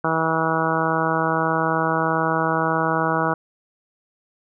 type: harmonic tone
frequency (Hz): 161.6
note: E3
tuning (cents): -34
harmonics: 1 / 2 / 3 / 4 / 5 / 6 / 7 / 8 / 9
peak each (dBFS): -27 / -27 / -27 / -27 / -27 / -27 / -27 / -27 / -27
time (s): 0.04-3.34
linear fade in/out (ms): 5
effects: none